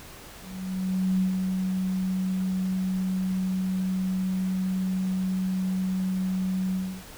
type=tone with ADSR envelope; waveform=sine; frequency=187 Hz; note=F#3; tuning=19 cents sharp; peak=-20 dBFS; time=0.39-7.04 s; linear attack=820 ms; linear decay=110 ms; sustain=-4 dB; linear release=300 ms; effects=pink hiss -45 dBFS RMS until 7.17 s

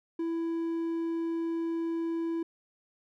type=tone; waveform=triangle; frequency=331.6 Hz; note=E4; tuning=10 cents sharp; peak=-27 dBFS; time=0.19-2.43 s; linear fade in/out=5 ms; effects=none

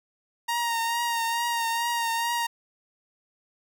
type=tone with vibrato; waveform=sawtooth; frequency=932.3 Hz; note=A#5; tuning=in tune; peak=-21 dBFS; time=0.48-2.47 s; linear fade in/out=10 ms; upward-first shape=triangle; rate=2.3 Hz; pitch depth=36 cents each way; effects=none

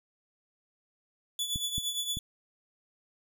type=tone with tremolo; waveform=sawtooth; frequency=3444 Hz; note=A7; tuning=38 cents flat; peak=-25 dBFS; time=1.39-2.19 s; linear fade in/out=2 ms; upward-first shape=triangle; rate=8.7 Hz; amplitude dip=70%
type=clicks; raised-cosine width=5 ms; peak=-24 dBFS; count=3; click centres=1.559 / 1.781 / 2.171 s
effects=none

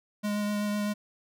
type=tone with vibrato; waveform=square; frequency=207.4 Hz; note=G#3; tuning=2 cents flat; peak=-28 dBFS; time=0.23-0.94 s; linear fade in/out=20 ms; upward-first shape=triangle; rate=7.9 Hz; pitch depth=15 cents each way; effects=none

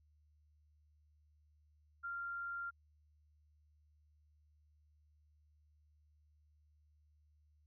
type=tone; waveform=sine; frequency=1389 Hz; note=F6; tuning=10 cents flat; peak=-40 dBFS; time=2.03-2.71 s; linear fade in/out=20 ms; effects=added 75 Hz sine -68 dBFS peak until 7.66 s

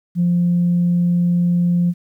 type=tone; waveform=sine; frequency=174.61 Hz; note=F3; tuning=in tune; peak=-12 dBFS; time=0.15-1.94 s; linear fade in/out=50 ms; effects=tanh soft clip ceiling -9 dBFS + 9-bit

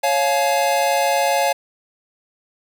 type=chord; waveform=square; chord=Db major; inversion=none; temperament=equal with one note detuned; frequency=554.4 / 698.5 / 851.5 Hz; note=Db5 / F5 / Ab5; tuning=0 / 0 / +43 cents; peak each=-21 dBFS; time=0.03-1.53 s; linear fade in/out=10 ms; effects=none

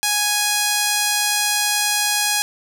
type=tone; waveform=5% pulse; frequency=830.6 Hz; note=G#5; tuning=in tune; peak=-5 dBFS; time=0.03-2.42 s; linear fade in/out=0 ms; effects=none

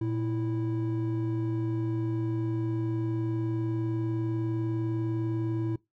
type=tone pair together; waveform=triangle; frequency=116.04 / 328.2 Hz; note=A#2 / E4; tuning=-7 / -8 cents; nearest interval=octave + tritone; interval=1799 cents; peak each=-27 / -28 dBFS; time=0.01-5.76 s; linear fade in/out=5 ms; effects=noise-tail reverb RT60 0.2 s tail -23 dB re dry + tanh soft clip ceiling -18 dBFS

